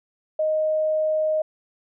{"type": "tone", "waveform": "sine", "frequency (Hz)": 622.3, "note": "D#5", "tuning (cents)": 0, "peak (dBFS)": -19, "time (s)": [0.39, 1.42], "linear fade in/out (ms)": 5, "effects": []}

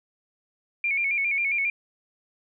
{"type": "tone with vibrato", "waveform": "sine", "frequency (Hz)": 2295, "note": "D7", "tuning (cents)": -40, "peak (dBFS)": -22, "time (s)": [0.84, 1.7], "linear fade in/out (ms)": 2, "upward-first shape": "square", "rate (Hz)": 7.4, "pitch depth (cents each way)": 67, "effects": []}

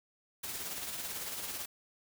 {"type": "noise with tremolo", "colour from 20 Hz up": "white", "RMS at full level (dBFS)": -38, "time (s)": [0.43, 1.66], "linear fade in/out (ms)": 10, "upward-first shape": "triangle", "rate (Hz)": 18, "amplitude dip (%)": 45, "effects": []}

